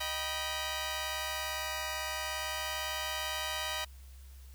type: chord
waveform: 10% pulse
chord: Eb augmented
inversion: none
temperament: just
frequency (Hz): 622.3 / 777.8 / 972.3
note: Eb5 / G5 / B5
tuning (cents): 0 / -14 / -27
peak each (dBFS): -30 / -33 / -29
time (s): 0-3.85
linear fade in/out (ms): 10
effects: added 66 Hz sine -48 dBFS peak until 4.54 s + white hiss -62 dBFS RMS until 4.54 s